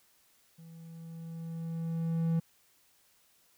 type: tone with level ramp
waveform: triangle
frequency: 164.81 Hz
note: E3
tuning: in tune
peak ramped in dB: -47 to -23 dBFS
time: 0.58-2.4 s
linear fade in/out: 10 ms
effects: white hiss -67 dBFS RMS until 3.57 s